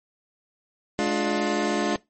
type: chord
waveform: 25% pulse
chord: D diminished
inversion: second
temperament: just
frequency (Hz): 211.4 / 293.7 / 352.4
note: Ab3 / D4 / F4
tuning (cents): +31 / 0 / +16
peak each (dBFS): -23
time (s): 0.99-1.96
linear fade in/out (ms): 0
effects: noise-tail reverb RT60 0.2 s tail -21 dB re dry + MP3 32 kbps